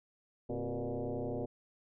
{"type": "tone with frequency modulation", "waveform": "sine", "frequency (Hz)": 106, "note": "G#2", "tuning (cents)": 36, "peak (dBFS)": -34, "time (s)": [0.49, 1.46], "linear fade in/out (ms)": 10, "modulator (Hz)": 122, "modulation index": 4.4, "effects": []}